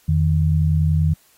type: tone pair together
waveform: sine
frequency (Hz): 84.97 / 155.3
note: F2 / D#3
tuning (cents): -47 / -3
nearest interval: minor seventh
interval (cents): 1044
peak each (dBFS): -17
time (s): 0.08-1.14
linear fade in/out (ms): 10
effects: white hiss -56 dBFS RMS until 1.37 s + AAC 48 kbps